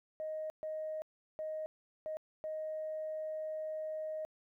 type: tone bursts at uneven times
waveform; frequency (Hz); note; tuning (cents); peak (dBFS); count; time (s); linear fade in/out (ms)
sine; 624; D#5; +5; -36; 5; 0.2-0.5 / 0.63-1.02 / 1.39-1.66 / 2.06-2.17 / 2.44-4.25; 0
effects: tanh soft clip ceiling -32 dBFS + 13-bit